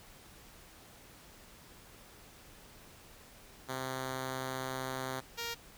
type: tone pair in turn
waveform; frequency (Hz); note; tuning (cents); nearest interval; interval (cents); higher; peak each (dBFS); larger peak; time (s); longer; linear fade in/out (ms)
5% pulse; 130.81 / 467.1; C3 / A#4; 0 / +3; octave + minor seventh; 2203; second; -25; neither; 3.68-5.21 / 5.37-5.55; first; 20
effects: pink hiss -56 dBFS RMS until 5.77 s